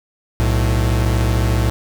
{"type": "tone pair together", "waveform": "45% pulse", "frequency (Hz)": [61.74, 109.9], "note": ["B1", "A2"], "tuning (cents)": [0, -2], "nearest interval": "minor seventh", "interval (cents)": 998, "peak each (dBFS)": -17, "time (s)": [0.4, 1.7], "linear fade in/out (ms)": 0, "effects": ["7-bit"]}